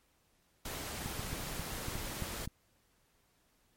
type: noise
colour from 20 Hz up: pink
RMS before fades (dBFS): -41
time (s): 0.65-2.46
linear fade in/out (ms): 5
type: clicks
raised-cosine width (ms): 5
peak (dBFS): -27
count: 8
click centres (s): 1.06 / 1.195 / 1.33 / 1.596 / 1.884 / 1.955 / 2.223 / 2.475
effects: pink hiss -72 dBFS RMS until 3.76 s + MP3 64 kbps